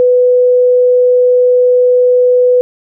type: tone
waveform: sine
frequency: 497.1 Hz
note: B4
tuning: 11 cents sharp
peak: -5 dBFS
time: 0-2.61 s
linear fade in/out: 0 ms
effects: none